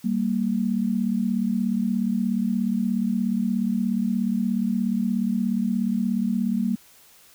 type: tone pair together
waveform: sine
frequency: 194.84 / 231.7 Hz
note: G3 / A#3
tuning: -10 / -10 cents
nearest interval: minor third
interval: 300 cents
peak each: -24 / -23 dBFS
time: 0.04-6.76 s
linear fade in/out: 10 ms
effects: white hiss -53 dBFS RMS until 7.34 s